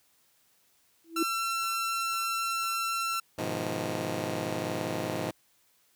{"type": "tone with exponential growth", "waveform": "sine", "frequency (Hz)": 329.6, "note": "E4", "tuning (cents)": 0, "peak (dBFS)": -22, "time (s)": [1.04, 1.23], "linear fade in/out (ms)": 5, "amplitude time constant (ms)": 40}
{"type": "tone", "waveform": "sawtooth", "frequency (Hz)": 1349, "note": "E6", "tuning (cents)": 40, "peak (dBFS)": -25, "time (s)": [1.16, 3.2], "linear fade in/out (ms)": 5}
{"type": "chord", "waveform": "10% pulse", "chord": "F half-diminished seventh", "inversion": "first", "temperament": "just", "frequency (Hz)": [104.77, 125.72, 157.15, 174.61], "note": ["Ab2", "Cb3", "Eb3", "F3"], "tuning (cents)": [16, 31, 18, 0], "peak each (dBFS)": -29, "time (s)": [3.38, 5.31], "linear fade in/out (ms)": 5}
{"effects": ["white hiss -67 dBFS RMS until 5.95 s", "high-pass 60 Hz 12 dB/octave"]}